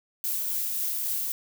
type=noise with tremolo; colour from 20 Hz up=violet; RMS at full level=-28 dBFS; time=0.24-1.32 s; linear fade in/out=0 ms; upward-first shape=triangle; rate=3.7 Hz; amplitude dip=25%; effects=none